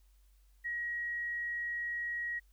sine tone, 1900 Hz, A#6, 33 cents sharp, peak -34 dBFS, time 0.64-2.4 s, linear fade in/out 20 ms, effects added 48 Hz sine -61 dBFS peak until 2.52 s + white hiss -75 dBFS RMS until 2.52 s

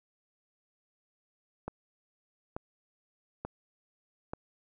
click train, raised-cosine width 1 ms, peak -22 dBFS, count 4, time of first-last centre 1.68-4.335 s, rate 1.13 Hz, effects none

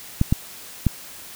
clicks, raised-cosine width 5 ms, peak -4 dBFS, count 3, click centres 0.214 / 0.325 / 0.867 s, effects white hiss -40 dBFS RMS until 1.35 s

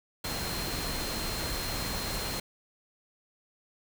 sine tone in noise, 4186 Hz, C8, in tune, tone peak -39 dBFS, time 0.24-2.4 s, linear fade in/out 5 ms, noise pink, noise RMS -34 dBFS, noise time 0.24-2.4 s, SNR -8 dB, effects none

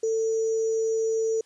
sine tone with sample-and-hold, 446.2 Hz, A4, 24 cents sharp, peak -22 dBFS, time 0.03-1.41 s, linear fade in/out 5 ms, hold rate 6300 Hz, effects white hiss -62 dBFS RMS until 1.45 s + resampled to 22050 Hz

